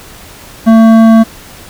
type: tone with hard clipping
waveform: sine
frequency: 224.6 Hz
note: A3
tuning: 36 cents sharp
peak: -3 dBFS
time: 0.66-1.24 s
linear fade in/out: 20 ms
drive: 11 dB
effects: pink hiss -33 dBFS RMS until 1.69 s